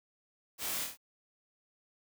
white noise with echo, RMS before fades -38 dBFS, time 0.58-0.87 s, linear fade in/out 50 ms, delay 26 ms, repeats 4, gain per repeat -3 dB, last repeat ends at 0.974 s, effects none

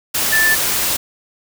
sine tone in noise, 1760 Hz, A6, in tune, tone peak -12 dBFS, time 0.32-0.55 s, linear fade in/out 10 ms, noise white, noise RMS -18 dBFS, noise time 0.14-0.97 s, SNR +3 dB, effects none

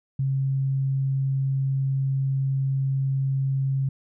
sine tone, 135.2 Hz, C#3, 43 cents flat, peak -21 dBFS, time 0.19-3.89 s, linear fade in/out 5 ms, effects none

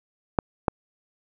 clicks, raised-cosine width 1 ms, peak -5 dBFS, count 2, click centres 0.388 / 0.682 s, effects none

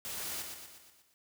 white noise with echo, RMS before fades -40 dBFS, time 0.05-0.42 s, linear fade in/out 0 ms, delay 120 ms, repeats 6, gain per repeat -5 dB, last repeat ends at 1.14 s, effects none

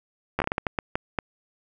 slowing click train, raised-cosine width 0.5 ms, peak -9 dBFS, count 11, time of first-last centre 0.39-1.188 s, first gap 12 ms, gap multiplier 1.39, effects none

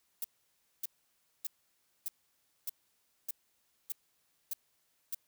violet noise bursts, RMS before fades -36 dBFS, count 9, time 0.22-5.147 s, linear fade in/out 2 ms, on 23 ms, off 590 ms, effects white hiss -75 dBFS RMS until 5.27 s

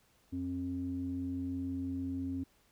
square tone with low-pass filter, 89.4 Hz, F2, 41 cents sharp, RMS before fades -37 dBFS, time 0.32-2.44 s, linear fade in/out 10 ms, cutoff 270 Hz, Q 6.9, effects pink hiss -69 dBFS RMS until 2.71 s

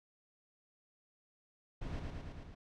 brown noise with echo, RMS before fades -41 dBFS, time 1.81-2 s, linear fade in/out 10 ms, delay 110 ms, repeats 5, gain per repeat -2 dB, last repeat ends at 2.55 s, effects low-pass 5000 Hz 12 dB/octave

